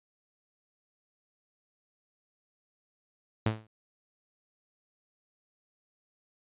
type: tone with exponential decay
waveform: sawtooth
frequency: 109.4 Hz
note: A2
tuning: 9 cents flat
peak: -19 dBFS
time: 3.46-3.67 s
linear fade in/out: 5 ms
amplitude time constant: 44 ms
effects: resampled to 8000 Hz